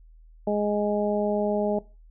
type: harmonic tone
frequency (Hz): 207.7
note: G#3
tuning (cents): 0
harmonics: 1 / 2 / 3 / 4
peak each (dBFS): -27 / -27 / -26 / -33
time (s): 0.47-1.79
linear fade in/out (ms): 5
effects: noise-tail reverb RT60 0.3 s tail -20 dB re dry + added 40 Hz sine -48 dBFS peak until 2.1 s